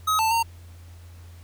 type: tone with pitch steps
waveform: square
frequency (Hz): 1269 / 886 / 919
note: D#6 / A5 / A#5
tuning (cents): +34 / +12 / -25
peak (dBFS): -20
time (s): 0.07-0.43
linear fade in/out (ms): 10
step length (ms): 120
effects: added 86 Hz sine -42 dBFS peak until 1.43 s + pink hiss -55 dBFS RMS until 1.43 s